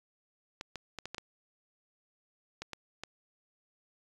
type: clicks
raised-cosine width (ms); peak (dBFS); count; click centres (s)
0.2; -22; 9; 0.611 / 0.757 / 0.987 / 1.056 / 1.146 / 1.182 / 2.62 / 2.733 / 3.036
effects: resampled to 24000 Hz